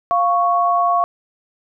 sine tone pair together, 699 / 1109.6 Hz, F5 / C#6, +1 / +1 cents, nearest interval minor sixth, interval 800 cents, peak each -16 dBFS, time 0.11-1.04 s, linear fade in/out 0 ms, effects none

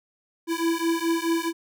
square beating tone pair, 330 / 334.7 Hz, E4 / E4, +2 / +26 cents, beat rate 4.7 Hz, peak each -26 dBFS, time 0.47-1.53 s, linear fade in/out 50 ms, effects none

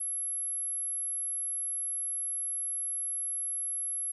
sine tone, 11140 Hz, F9, 5 cents flat, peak -31 dBFS, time 0-4.12 s, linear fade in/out 10 ms, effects 12-bit

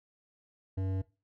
sine tone with hard clipping, 95.1 Hz, F#2, 48 cents sharp, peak -32 dBFS, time 0.77-1.02 s, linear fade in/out 10 ms, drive 12 dB, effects noise-tail reverb RT60 0.3 s tail -20 dB re dry

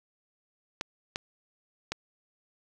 clicks, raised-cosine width 0.2 ms, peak -14 dBFS, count 3, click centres 0.811 / 1.159 / 1.92 s, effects none

